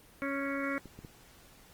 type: harmonic tone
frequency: 277.2 Hz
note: C#4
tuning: in tune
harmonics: 1 / 2 / 4 / 5 / 6 / 7 / 8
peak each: -35 / -38 / -42 / -39 / -43 / -41 / -40 dBFS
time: 0.22-0.78 s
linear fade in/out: 0 ms
type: clicks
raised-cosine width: 3 ms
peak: -33 dBFS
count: 3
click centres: 0.857 / 0.99 / 1.048 s
effects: pink hiss -58 dBFS RMS until 1.73 s + Opus 24 kbps